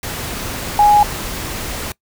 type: tone in noise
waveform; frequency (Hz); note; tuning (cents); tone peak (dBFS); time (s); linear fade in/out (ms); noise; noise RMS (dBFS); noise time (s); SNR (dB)
sine; 830.6; G#5; 0; -7; 0.79-1.03; 2; pink; -25; 0.03-1.92; +15
effects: noise-tail reverb RT60 0.1 s tail -22 dB re dry